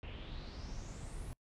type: noise with low-pass filter sweep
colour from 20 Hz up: brown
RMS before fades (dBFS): -45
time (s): 0.03-1.33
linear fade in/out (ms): 0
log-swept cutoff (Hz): 2700 to 11000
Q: 5.4
effects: noise-tail reverb RT60 0.1 s tail -25 dB re dry